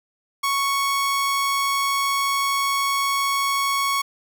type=tone; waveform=sawtooth; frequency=1108.7 Hz; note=C#6; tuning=in tune; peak=-16 dBFS; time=0.43-4.02 s; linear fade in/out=10 ms; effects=none